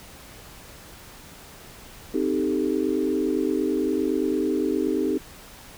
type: chord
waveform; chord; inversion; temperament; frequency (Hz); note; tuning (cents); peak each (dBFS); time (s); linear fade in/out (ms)
sine; A half-diminished seventh; first; equal; 261.6 / 311.1 / 392 / 440; C4 / Eb4 / G4 / A4; 0 / 0 / 0 / 0; -27 / -25 / -26 / -30; 2.14-5.18; 5
effects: pink hiss -45 dBFS RMS until 5.77 s